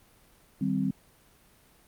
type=chord; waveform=sine; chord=C minor; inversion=first; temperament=equal; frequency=155.56 / 196 / 261.6 Hz; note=Eb3 / G3 / C4; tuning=0 / 0 / 0 cents; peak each=-32 / -28 / -29 dBFS; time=0.61-0.91 s; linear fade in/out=5 ms; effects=pink hiss -60 dBFS RMS until 1.87 s + Opus 32 kbps